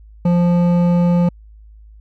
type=tone with hard clipping; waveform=sine; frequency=174.61 Hz; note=F3; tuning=in tune; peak=-13 dBFS; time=0.25-1.29 s; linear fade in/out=5 ms; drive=10 dB; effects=added 53 Hz sine -39 dBFS peak until 2 s